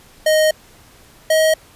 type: tone pair in turn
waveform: square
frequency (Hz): 622.3 / 632.4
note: D#5 / D#5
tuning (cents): 0 / +28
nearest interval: unison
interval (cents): 28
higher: second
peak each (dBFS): -12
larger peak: neither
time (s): 0.26-0.51 / 1.3-1.54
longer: first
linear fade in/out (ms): 5
effects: pink hiss -47 dBFS RMS until 1.75 s + resampled to 32000 Hz